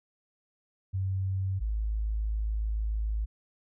sine tone pair in turn, 95.4 / 53.54 Hz, G2 / A1, -47 / -47 cents, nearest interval minor seventh, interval 1000 cents, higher first, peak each -27 dBFS, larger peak neither, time 0.93-1.6 / 1.6-3.26 s, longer second, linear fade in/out 20 ms, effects none

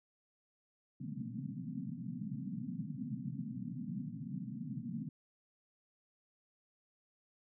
white band-pass noise, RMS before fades -42 dBFS, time 1-5.09 s, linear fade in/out 5 ms, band 120 to 260 Hz, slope 96 dB/octave, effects none

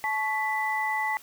sine tone cluster, 866 / 1114 / 1985 Hz, A5 / C#6 / B6, -28 / +8 / +8 cents, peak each -28 / -36 / -28 dBFS, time 0.04-1.17 s, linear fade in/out 0 ms, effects white hiss -51 dBFS RMS until 1.22 s

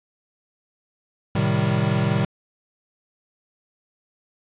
square chord, A half-diminished seventh, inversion none, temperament equal, 110 / 130.81 / 155.56 / 196 Hz, A2 / C3 / Eb3 / G3, 0 / 0 / 0 / 0 cents, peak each -25 dBFS, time 1.35-2.25 s, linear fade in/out 5 ms, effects resampled to 8000 Hz + 8-bit

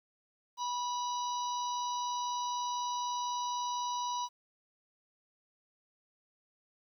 harmonic tone, 978 Hz, B5, 17 cents flat, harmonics 1 / 3 / 4 / 5 / 6, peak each -33 / -49 / -44 / -50 / -45 dBFS, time 0.57-4.29 s, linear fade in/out 50 ms, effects 11-bit

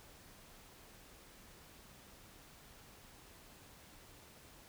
silence, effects pink hiss -59 dBFS RMS until 4.68 s

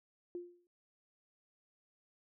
sine tone with exponential decay, 351 Hz, F4, 9 cents sharp, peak -37 dBFS, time 0.35-0.67 s, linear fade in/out 1 ms, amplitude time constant 69 ms, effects none

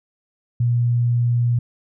sine tone, 120 Hz, B2, 49 cents flat, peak -15 dBFS, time 0.6-1.59 s, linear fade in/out 5 ms, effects none

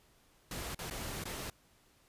pink noise with dropouts, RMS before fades -41 dBFS, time 0.51-1.5 s, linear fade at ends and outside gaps 2 ms, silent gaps 0.747-0.79 / 0.9-0.909 / 1.239-1.254 s, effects pink hiss -67 dBFS RMS until 2.08 s + resampled to 32000 Hz

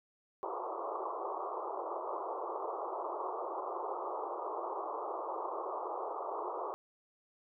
white band-pass noise, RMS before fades -39 dBFS, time 0.43-6.74 s, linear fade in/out 0 ms, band 340 to 1200 Hz, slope 96 dB/octave, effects none

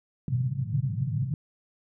white band-pass noise, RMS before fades -28 dBFS, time 0.28-1.34 s, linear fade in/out 2 ms, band 110 to 150 Hz, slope 48 dB/octave, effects none

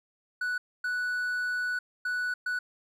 triangle tone bursts at uneven times, 1480 Hz, F#6, in tune, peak -26 dBFS, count 4, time 0.41-0.58 / 0.84-1.79 / 2.05-2.34 / 2.46-2.59 s, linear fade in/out 5 ms, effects none

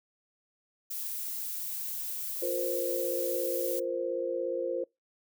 violet noise, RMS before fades -36 dBFS, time 0.9-3.8 s, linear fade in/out 10 ms
sine chord, F suspended fourth, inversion none, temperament equal, 349.2 / 466.2 / 523.3 Hz, F4 / Bb4 / C5, 0 / 0 / 0 cents, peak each -35 / -35 / -32 dBFS, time 2.42-4.84 s, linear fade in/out 5 ms
effects noise-tail reverb RT60 0.2 s tail -24 dB re dry

